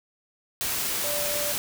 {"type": "tone in noise", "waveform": "sine", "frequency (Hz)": 585, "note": "D5", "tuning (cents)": -7, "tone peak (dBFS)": -31, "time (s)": [1.04, 1.52], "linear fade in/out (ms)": 0, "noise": "white", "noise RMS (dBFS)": -28, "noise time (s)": [0.61, 1.58], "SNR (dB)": -6, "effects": []}